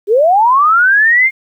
sine linear sweep, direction up, 382.4 to 2150 Hz, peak -6 dBFS, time 0.07-1.31 s, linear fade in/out 50 ms, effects 8-bit

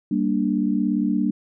sine chord, G minor, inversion none, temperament equal, 196 / 233.1 / 293.7 Hz, G3 / Bb3 / D4, 0 / 0 / 0 cents, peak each -23 dBFS, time 0.11-1.31 s, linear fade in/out 5 ms, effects none

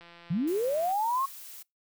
click train, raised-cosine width 0.3 ms, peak -35 dBFS, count 156, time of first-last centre 0.01-0.916 s, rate 171 Hz
sine linear sweep, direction up, 146.83 to 1108.7 Hz, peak -25 dBFS, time 0.3-1.26 s, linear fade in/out 10 ms
blue noise, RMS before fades -45 dBFS, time 0.47-1.63 s, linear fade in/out 10 ms
effects noise-tail reverb RT60 0.2 s tail -25 dB re dry

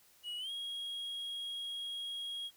triangle tone with pitch glide, 2911 to 3286 Hz, F#7 to G#7, -29 to -19 cents, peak -37 dBFS, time 0.23-2.51 s, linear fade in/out 50 ms, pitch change +210 cents, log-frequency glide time 0.38-0.51 s, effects white hiss -65 dBFS RMS until 2.56 s

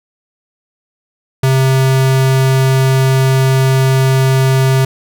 square tone, 132.5 Hz, C3, 22 cents sharp, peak -9 dBFS, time 1.43-4.85 s, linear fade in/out 5 ms, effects none

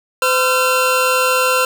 25% pulse tone pair together, 511 / 1364.2 Hz, C5 / F6, -41 / -41 cents, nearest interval octave + perfect fourth, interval 1700 cents, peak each -12 dBFS, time 0.22-1.65 s, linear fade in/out 2 ms, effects none

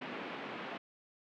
pink band-pass noise, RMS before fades -43 dBFS, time 0.01-0.78 s, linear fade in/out 10 ms, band 200 to 3000 Hz, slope 24 dB/octave, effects none

